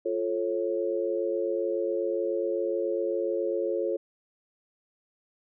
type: chord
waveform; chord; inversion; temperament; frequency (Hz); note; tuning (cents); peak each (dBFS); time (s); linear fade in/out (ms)
sine; F augmented; none; just; 349.2 / 436.5 / 545.7; F4 / A4 / C#5; 0 / -14 / -27; -30; 0.05-3.97; 10
effects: none